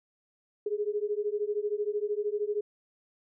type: beating tone pair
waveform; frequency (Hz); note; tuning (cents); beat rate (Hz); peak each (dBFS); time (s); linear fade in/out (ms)
sine; 410 / 423; G#4 / G#4; -22 / +32; 13; -31; 0.66-2.61; 5
effects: none